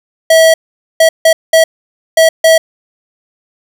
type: tone bursts at uneven times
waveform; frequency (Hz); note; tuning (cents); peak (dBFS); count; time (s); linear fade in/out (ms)
square; 648; E5; -30; -4; 6; 0.3-0.54 / 1-1.09 / 1.25-1.33 / 1.53-1.64 / 2.17-2.29 / 2.44-2.58; 5
effects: 7-bit